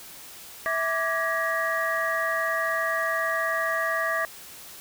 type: tone cluster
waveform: sine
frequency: 655 / 1169 / 1660 / 1905 Hz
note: E5 / D6 / G#6 / A#6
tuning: -11 / -8 / -1 / +37 cents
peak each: -29 dBFS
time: 0.66-4.25 s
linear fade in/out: 0 ms
effects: white hiss -44 dBFS RMS until 4.8 s